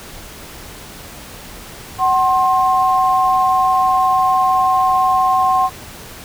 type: tone pair together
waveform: sine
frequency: 751 / 1062.1 Hz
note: F#5 / C6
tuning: +26 / +26 cents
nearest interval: tritone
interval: 600 cents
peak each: -14 dBFS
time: 1.98-5.7 s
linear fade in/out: 50 ms
effects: pink hiss -35 dBFS RMS until 6.24 s